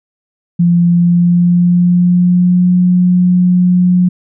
sine tone with pitch glide, 172.8 to 179.83 Hz, F3 to F#3, -18 to -49 cents, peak -6 dBFS, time 0.59-4.09 s, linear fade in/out 10 ms, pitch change +69 cents, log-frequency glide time 0.86-2.69 s, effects none

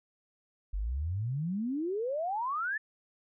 sine exponential sweep, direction up, 44.92 to 1800 Hz, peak -30 dBFS, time 0.73-2.78 s, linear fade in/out 10 ms, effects none

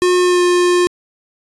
square tone with pitch glide, 360.3 to 355.3 Hz, F#4 to F4, -46 to +30 cents, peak -11 dBFS, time 0.02-0.87 s, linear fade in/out 0 ms, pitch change -24 cents, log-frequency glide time 0.23-0.42 s, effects resampled to 24000 Hz

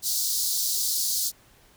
pink high-pass noise, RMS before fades -26 dBFS, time 0.02-1.32 s, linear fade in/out 50 ms, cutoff 4100 Hz, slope 48 dB/octave, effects pink hiss -57 dBFS RMS until 1.76 s

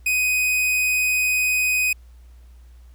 45% pulse tone, 2502 Hz, D#7, 9 cents sharp, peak -18 dBFS, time 0.06-1.93 s, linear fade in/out 5 ms, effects added 60 Hz sine -43 dBFS peak until 2.94 s + pink hiss -62 dBFS RMS until 2.94 s

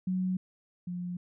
sine tone pair in turn, 185 / 177.61 Hz, F#3 / F3, 0 / +29 cents, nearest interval minor second, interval 71 cents, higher first, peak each -27 / -33 dBFS, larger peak first, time 0.07-0.37 / 0.87-1.17 s, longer neither, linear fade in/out 5 ms, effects none

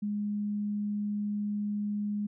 sine tone, 207 Hz, G#3, 5 cents flat, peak -29 dBFS, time 0.02-2.27 s, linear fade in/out 10 ms, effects none

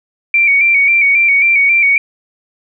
sine tone with vibrato, 2296 Hz, D7, 40 cents flat, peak -7 dBFS, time 0.34-1.98 s, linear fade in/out 2 ms, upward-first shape square, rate 3.7 Hz, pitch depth 46 cents each way, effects none

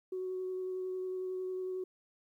sine tone with vibrato, 371.2 Hz, F#4, 6 cents sharp, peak -34 dBFS, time 0.12-1.84 s, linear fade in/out 5 ms, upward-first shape sine, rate 11 Hz, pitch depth 11 cents each way, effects tanh soft clip ceiling -30 dBFS + 12-bit

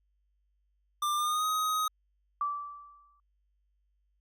square tone with pitch glide, 1190 to 1257.1 Hz, D6 to D#6, +22 to +17 cents, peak -28 dBFS, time 1.02-1.88 s, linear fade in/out 5 ms, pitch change +95 cents, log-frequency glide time 1.15-1.46 s
sine tone with exponential decay, 1162 Hz, D6, 19 cents flat, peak -26 dBFS, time 2.41-3.2 s, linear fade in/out 2 ms, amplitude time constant 170 ms
effects added 50 Hz sine -70 dBFS peak until 4.2 s

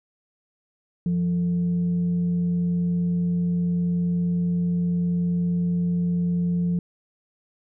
sine tone with frequency modulation, 174.4 Hz, F3, 2 cents flat, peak -20 dBFS, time 1.06-6.79 s, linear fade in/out 2 ms, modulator 268 Hz, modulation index 0.2, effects none

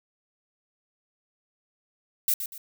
violet noise with echo, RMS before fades -23 dBFS, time 2.28-2.34 s, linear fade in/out 2 ms, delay 120 ms, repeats 2, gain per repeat -9 dB, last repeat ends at 2.58 s, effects none

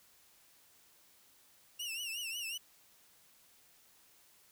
sawtooth tone with vibrato, 2785 Hz, F7, 5 cents flat, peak -35 dBFS, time 1.79-2.58 s, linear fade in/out 10 ms, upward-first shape triangle, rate 5.5 Hz, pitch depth 130 cents each way, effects white hiss -65 dBFS RMS until 4.51 s

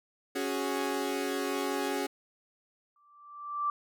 sawtooth chord, C# suspended fourth, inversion none, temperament equal, 277.2 / 370 / 415.3 Hz, C#4 / F#4 / G#4, 0 / 0 / 0 cents, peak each -30 / -31 / -31 dBFS, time 0.35-2.07 s, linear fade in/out 10 ms
sine tone with exponential growth, 1170 Hz, D6, 7 cents flat, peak -25 dBFS, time 2.96-3.7 s, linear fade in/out 2 ms, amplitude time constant 160 ms
effects none

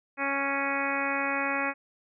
harmonic tone, 277.2 Hz, C#4, in tune, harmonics 1 / 2 / 3 / 4 / 5 / 6 / 7 / 8 / 9, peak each -35 / -35 / -35 / -35 / -35 / -35 / -35 / -35 / -35 dBFS, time 0.17-1.74 s, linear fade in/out 50 ms, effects none

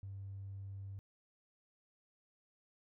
triangle tone, 98 Hz, G2, in tune, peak -40 dBFS, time 0.03-0.99 s, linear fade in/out 0 ms, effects tanh soft clip ceiling -41 dBFS

